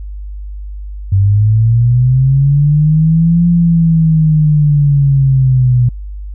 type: linear two-way sweep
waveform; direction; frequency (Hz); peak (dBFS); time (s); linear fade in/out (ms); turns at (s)
sine; up then down; 95.6 to 173 to 121.7; -6; 1.12-5.89; 5; 3.47
effects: added 50 Hz sine -22 dBFS peak until 6.34 s